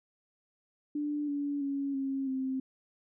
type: tone with pitch steps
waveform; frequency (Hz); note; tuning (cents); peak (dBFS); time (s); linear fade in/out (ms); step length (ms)
sine; 294.6 / 286.4 / 278.4 / 270.6 / 263.1; D4 / D4 / C#4 / C#4 / C4; +6 / -43 / +8 / -42 / +10; -30; 0.95-2.6; 5; 330
effects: none